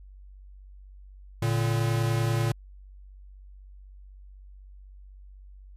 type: tone pair together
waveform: square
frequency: 114.6 / 144.89 Hz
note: A#2 / D3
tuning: -29 / -23 cents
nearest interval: major third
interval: 406 cents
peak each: -25 / -30 dBFS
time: 1.42-2.52 s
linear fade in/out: 5 ms
effects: added 48 Hz sine -45 dBFS peak until 5.76 s + resampled to 32000 Hz